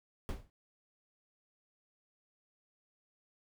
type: noise with exponential decay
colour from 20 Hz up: brown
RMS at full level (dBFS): -32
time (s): 0.29-0.5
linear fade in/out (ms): 0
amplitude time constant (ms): 45
effects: none